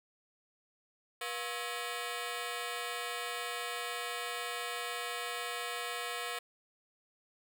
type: ring-modulated tone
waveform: 10% pulse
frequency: 596 Hz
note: D5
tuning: 25 cents sharp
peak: -25 dBFS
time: 1.21-6.39 s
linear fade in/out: 5 ms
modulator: 113 Hz
effects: 11-bit